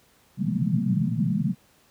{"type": "band-pass noise", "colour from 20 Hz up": "white", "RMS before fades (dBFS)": -24, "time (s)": [0.37, 1.55], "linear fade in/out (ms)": 50, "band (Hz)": [120, 230], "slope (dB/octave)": 96, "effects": ["pink hiss -60 dBFS RMS until 1.9 s", "high-pass 60 Hz 12 dB/octave"]}